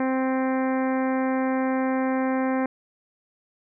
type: harmonic tone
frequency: 261.6 Hz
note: C4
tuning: in tune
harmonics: 1 / 2 / 3 / 4 / 5 / 6 / 7 / 8 / 9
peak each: -23 / -28 / -31 / -34 / -41 / -38 / -39 / -41 / -46 dBFS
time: 0-2.66 s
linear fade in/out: 2 ms
effects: none